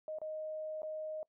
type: tone with dropouts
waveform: sine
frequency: 622.3 Hz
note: D#5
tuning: in tune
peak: -38 dBFS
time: 0.08-1.23 s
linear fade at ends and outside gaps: 1 ms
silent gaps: 0.186-0.216 / 0.82-0.831 s
effects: noise-tail reverb RT60 0.1 s tail -24 dB re dry